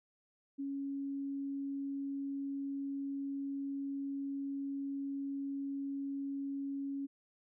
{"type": "tone", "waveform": "sine", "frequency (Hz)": 277.2, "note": "C#4", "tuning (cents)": 0, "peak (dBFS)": -36, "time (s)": [0.58, 7.07], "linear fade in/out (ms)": 20, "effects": []}